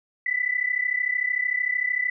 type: tone pair together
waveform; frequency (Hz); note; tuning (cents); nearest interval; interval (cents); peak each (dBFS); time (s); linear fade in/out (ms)
sine; 1973.7 / 2007; B6 / B6; -2 / +27; unison; 29; -25; 0.26-2.1; 5
effects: none